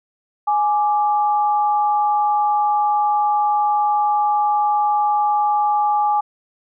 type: tone pair together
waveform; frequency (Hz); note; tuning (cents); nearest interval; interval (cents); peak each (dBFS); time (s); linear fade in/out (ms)
sine; 834.8 / 1174.7; G#5 / D6; +9 / 0; tritone; 591; -15 / -23; 0.47-6.21; 10
effects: none